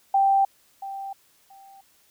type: tone with echo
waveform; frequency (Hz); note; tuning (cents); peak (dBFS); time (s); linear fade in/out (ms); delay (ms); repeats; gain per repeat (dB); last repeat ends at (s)
sine; 784; G5; 0; -16; 0.14-0.45; 5; 680; 2; -15; 1.81
effects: white hiss -61 dBFS RMS until 2.1 s